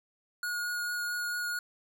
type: tone with vibrato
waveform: square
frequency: 1442 Hz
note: F#6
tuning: 45 cents flat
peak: -32 dBFS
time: 0.43-1.59 s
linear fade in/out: 2 ms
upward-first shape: triangle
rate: 4.5 Hz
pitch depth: 10 cents each way
effects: none